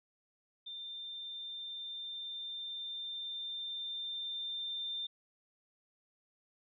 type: tone with level ramp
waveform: sine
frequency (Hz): 3589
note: A7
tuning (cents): +34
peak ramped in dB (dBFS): -42 to -36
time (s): 0.66-5.07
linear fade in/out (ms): 10
effects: none